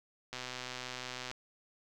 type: click train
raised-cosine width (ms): 0.2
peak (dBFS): -23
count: 125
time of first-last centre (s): 0.33-1.314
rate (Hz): 126
effects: none